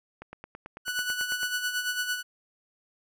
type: click train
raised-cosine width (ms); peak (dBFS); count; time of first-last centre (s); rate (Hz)
0.5; -26; 12; 0.22-1.431; 9.08
type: tone with tremolo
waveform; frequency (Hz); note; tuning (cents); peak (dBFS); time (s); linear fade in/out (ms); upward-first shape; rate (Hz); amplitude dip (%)
sawtooth; 1480; F#6; 0; -22; 0.85-2.23; 50; sine; 8.9; 60
effects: none